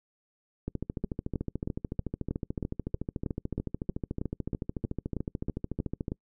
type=two click trains; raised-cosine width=3 ms; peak=-18 / -19 dBFS; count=17 / 75; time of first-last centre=1.04-6.119 / 0.68-6.081 s; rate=3.15 / 13.7 Hz; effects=noise-tail reverb RT60 0.1 s tail -26 dB re dry